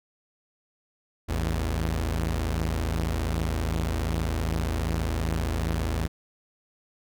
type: tone pair together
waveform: sawtooth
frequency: 55 / 81.2 Hz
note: A1 / E2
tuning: 0 / -26 cents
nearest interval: perfect fifth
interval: 674 cents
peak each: -24 dBFS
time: 1.28-6.08 s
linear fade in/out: 20 ms
effects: none